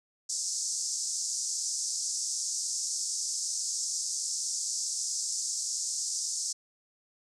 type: band-pass noise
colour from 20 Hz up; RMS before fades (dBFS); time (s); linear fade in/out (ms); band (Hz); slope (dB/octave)
pink; -33; 0.29-6.53; 10; 5200 to 8400; 48
effects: none